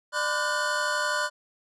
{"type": "tone cluster", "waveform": "square", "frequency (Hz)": [597, 1009, 1165, 1456, 1528], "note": ["D5", "B5", "D6", "F#6", "G6"], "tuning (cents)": [28, 37, -14, -28, -45], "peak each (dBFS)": [-33, -32, -35, -29, -35], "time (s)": [0.12, 1.3], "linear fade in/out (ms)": 50, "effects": ["resampled to 22050 Hz"]}